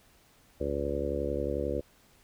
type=harmonic tone with a mistuned harmonic; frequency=71.2 Hz; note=C#2; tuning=47 cents sharp; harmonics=1 / 2 / 3 / 4 / 5 / 6 / 7 / 8; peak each=-36 / -43 / -41 / -38 / -36 / -38 / -34 / -37 dBFS; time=0.6-1.81 s; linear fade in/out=10 ms; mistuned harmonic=1; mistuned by=+24 cents; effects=pink hiss -62 dBFS RMS until 2.23 s